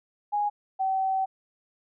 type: tone pair in turn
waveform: sine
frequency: 827 / 765.6 Hz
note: G#5 / G5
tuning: -8 / -41 cents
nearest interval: minor second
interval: 133 cents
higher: first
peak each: -23 / -23 dBFS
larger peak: neither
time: 0.32-0.5 / 0.79-1.26 s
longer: second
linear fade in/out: 20 ms
effects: none